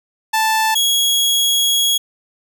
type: tone pair in turn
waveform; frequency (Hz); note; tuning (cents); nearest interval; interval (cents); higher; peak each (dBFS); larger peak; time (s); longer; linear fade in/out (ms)
sawtooth; 880 / 3322; A5 / G#7; 0 / 0; octave + major seventh; 2300; second; -10; neither; 0.33-0.75 / 0.75-1.98; second; 10
effects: none